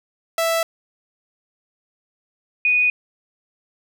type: tone pair in turn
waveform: sawtooth / sine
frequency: 660 / 2477 Hz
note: E5 / D#7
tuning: +2 / -8 cents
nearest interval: octave + major seventh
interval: 2290 cents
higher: second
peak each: -14 dBFS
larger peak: neither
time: 0.38-0.63 / 2.65-2.9 s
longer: neither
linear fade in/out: 2 ms
effects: none